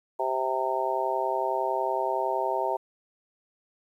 harmonic tone, 130.81 Hz, C3, in tune, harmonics 3 / 4 / 5 / 6 / 7, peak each -32 / -33 / -30 / -33 / -29 dBFS, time 0.19-2.77 s, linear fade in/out 10 ms, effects 10-bit

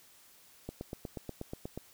click train, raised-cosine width 2 ms, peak -25 dBFS, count 10, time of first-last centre 0.69-1.776 s, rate 8.29 Hz, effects white hiss -60 dBFS RMS until 1.93 s

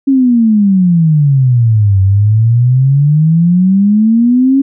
sine exponential two-way sweep, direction down then up, 277.2 to 94.7 to 277.2 Hz, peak -5 dBFS, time 0.07-4.62 s, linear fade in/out 10 ms, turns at 2.01 s, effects none

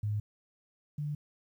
sine tone pair in turn, 104.9 / 147.84 Hz, G#2 / D3, +18 / +12 cents, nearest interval tritone, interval 594 cents, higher second, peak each -29 / -32 dBFS, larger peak first, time 0.03-0.2 / 0.98-1.15 s, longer neither, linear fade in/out 5 ms, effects 11-bit

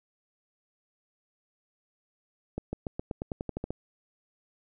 accelerating click train, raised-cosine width 2 ms, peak -19 dBFS, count 12, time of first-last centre 2.58-3.706 s, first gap 150 ms, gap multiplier 0.92, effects none

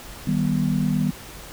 sine chord, Eb augmented, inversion none, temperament just, 155.56 / 194.45 / 243.1 Hz, Eb3 / G3 / B3, 0 / -14 / -27 cents, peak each -23 / -23 / -24 dBFS, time 0.27-1.11 s, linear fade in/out 5 ms, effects added 50 Hz sine -44 dBFS peak until 1.52 s + pink hiss -40 dBFS RMS until 1.52 s

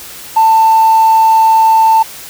sine tone with hard clipping, 890 Hz, A5, 20 cents sharp, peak -5 dBFS, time 0.36-2.03 s, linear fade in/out 10 ms, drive 1 dB, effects white hiss -30 dBFS RMS until 2.29 s

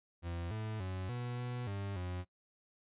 40% pulse tone with pitch steps, 85.6 / 109 / 93 / 122.2 / 123.1 / 99.6 / 90.1 Hz, F2 / A2 / F#2 / B2 / B2 / G2 / F#2, -34 / -16 / +9 / -18 / -5 / +28 / -45 cents, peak -37 dBFS, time 0.22-2.25 s, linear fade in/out 50 ms, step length 290 ms, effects noise-tail reverb RT60 0.1 s tail -21 dB re dry + resampled to 8000 Hz

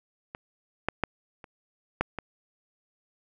clicks, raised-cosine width 0.5 ms, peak -22 / -10 / -9 / -29 / -9 / -18 dBFS, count 6, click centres 0.349 / 0.886 / 1.037 / 1.442 / 2.01 / 2.187 s, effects none

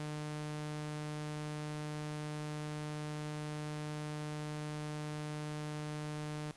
sawtooth tone, 150.8 Hz, D3, 46 cents sharp, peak -35 dBFS, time 0-6.51 s, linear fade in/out 0 ms, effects pink hiss -60 dBFS RMS until 6.56 s + resampled to 24000 Hz

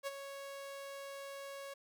sawtooth tone with ADSR envelope, 554 Hz, C#5, 1 cent flat, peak -32 dBFS, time 0.03-1.74 s, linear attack 40 ms, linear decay 28 ms, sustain -9 dB, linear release 8 ms, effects none

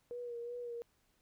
sine tone with vibrato, 478.5 Hz, A#4, 45 cents sharp, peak -40 dBFS, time 0.11-0.82 s, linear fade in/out 0 ms, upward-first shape sine, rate 2.7 Hz, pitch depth 32 cents each way, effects pink hiss -75 dBFS RMS until 1.21 s

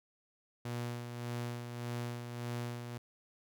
sawtooth tone with tremolo, 120 Hz, B2, 49 cents flat, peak -32 dBFS, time 0.65-2.98 s, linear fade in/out 5 ms, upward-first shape sine, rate 1.7 Hz, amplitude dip 50%, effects none

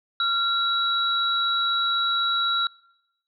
sine tone pair together, 1376 / 3892 Hz, F6 / B7, -26 / -26 cents, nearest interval octave + tritone, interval 1800 cents, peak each -23 dBFS, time 0.2-2.67 s, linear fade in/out 2 ms, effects noise-tail reverb RT60 0.9 s tail -25 dB re dry

